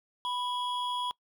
triangle tone pair together, 987.8 / 3323 Hz, B5 / G#7, 0 / 0 cents, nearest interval octave + major sixth, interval 2100 cents, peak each -30 / -34 dBFS, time 0.25-1.11 s, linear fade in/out 0 ms, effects noise-tail reverb RT60 0.1 s tail -23 dB re dry

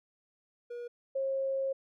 triangle / sine tone pair in turn, 479.9 / 538.7 Hz, B4 / C#5, -50 / -50 cents, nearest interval major second, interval 200 cents, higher second, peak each -36 / -29 dBFS, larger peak second, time 0.7-0.88 / 1.15-1.73 s, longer second, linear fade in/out 10 ms, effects none

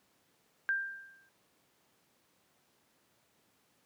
sine tone with exponential decay, 1586 Hz, G6, 20 cents sharp, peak -26 dBFS, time 0.69-1.29 s, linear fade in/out 0 ms, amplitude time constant 130 ms, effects pink hiss -71 dBFS RMS until 3.85 s + high-pass 150 Hz 12 dB/octave

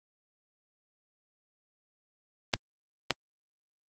clicks, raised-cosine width 0.2 ms, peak -6 dBFS, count 2, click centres 2.538 / 3.107 s, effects high-pass 60 Hz 12 dB/octave + Opus 24 kbps

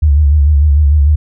sine tone with vibrato, 73.4 Hz, D2, in tune, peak -5 dBFS, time 0.02-1.16 s, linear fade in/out 10 ms, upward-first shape sine, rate 6.7 Hz, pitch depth 85 cents each way, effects none

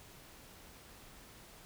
silence, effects pink hiss -56 dBFS RMS until 1.65 s

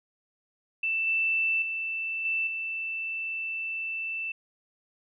sine tone with level steps, 2659 Hz, E7, 14 cents sharp, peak -25 / -23 / -29 / -25 / -30 dBFS, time 0.83-4.32 s, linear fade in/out 5 ms, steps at 1.07 / 1.62 / 2.25 / 2.47 s, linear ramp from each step 2 ms, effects none

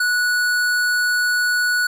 sine tone with tanh clipping, 1471 Hz, F#6, 11 cents flat, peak -18 dBFS, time 0-1.87 s, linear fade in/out 5 ms, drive 18 dB, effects none

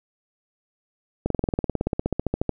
slowing click train, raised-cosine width 2 ms, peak -9 dBFS, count 22, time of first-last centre 1.26-2.493 s, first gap 43 ms, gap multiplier 1.03, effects none

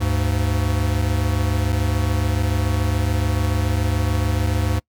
square tone pair together, 74.53 / 101.5 Hz, D2 / G#2, +26 / -39 cents, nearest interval perfect fourth, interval 535 cents, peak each -22 / -21 dBFS, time 0-4.8 s, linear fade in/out 20 ms, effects noise-tail reverb RT60 0.1 s tail -25 dB re dry

